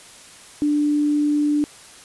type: tone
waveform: sine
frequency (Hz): 295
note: D4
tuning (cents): +8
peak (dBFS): -16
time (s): 0.62-1.64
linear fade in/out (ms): 0
effects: white hiss -44 dBFS RMS until 2.04 s + resampled to 24000 Hz